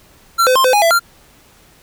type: tone with pitch steps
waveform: square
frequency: 1360 / 510 / 1054 / 511 / 826 / 668 / 1384 Hz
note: F6 / C5 / C6 / C5 / G#5 / E5 / F6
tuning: -46 / -44 / +12 / -41 / -10 / +23 / -16 cents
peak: -10 dBFS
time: 0.38-0.996 s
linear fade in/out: 20 ms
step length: 88 ms
effects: pink hiss -48 dBFS RMS until 1.82 s